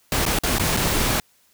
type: noise with dropouts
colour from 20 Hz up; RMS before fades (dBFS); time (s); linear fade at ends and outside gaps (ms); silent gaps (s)
pink; -21; 0.12-1.2; 1; 0.254-0.263 / 0.388-0.435 / 0.584-0.596 / 0.766-0.771
effects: white hiss -60 dBFS RMS until 1.53 s